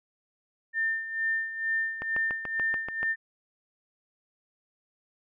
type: tone with tremolo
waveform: sine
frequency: 1800 Hz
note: A6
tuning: 39 cents sharp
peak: -24 dBFS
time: 0.73-3.16 s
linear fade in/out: 50 ms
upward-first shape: sine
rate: 2.2 Hz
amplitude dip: 70%
type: click train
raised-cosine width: 0.5 ms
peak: -20 dBFS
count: 8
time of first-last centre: 2.02-3.03 s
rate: 6.93 Hz
effects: none